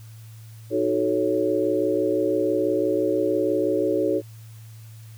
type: chord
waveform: sine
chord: D# half-diminished seventh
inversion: none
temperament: equal with one note detuned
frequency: 311.1 / 370 / 436 / 554.4 Hz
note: D#4 / F#4 / A4 / C#5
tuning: 0 / 0 / -16 / 0 cents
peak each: -25 dBFS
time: 0.7-4.22 s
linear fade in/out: 50 ms
effects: added 111 Hz sine -40 dBFS peak until 5.17 s + white hiss -54 dBFS RMS until 5.17 s